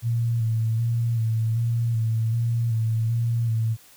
sine tone with vibrato, 114.5 Hz, A#2, 31 cents flat, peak -20 dBFS, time 0.02-3.77 s, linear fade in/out 50 ms, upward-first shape square, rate 1.3 Hz, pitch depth 33 cents each way, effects white hiss -52 dBFS RMS until 3.96 s

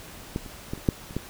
clicks, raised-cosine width 3 ms, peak -14 / -27 / -17 / -29 / -6 / -29 / -14 dBFS, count 7, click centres 0.361 / 0.462 / 0.735 / 0.777 / 0.888 / 1.109 / 1.166 s, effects pink hiss -44 dBFS RMS until 1.29 s

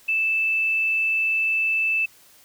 sine tone, 2637 Hz, E7, in tune, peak -19 dBFS, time 0.08-2.06 s, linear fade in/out 10 ms, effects white hiss -53 dBFS RMS until 2.44 s

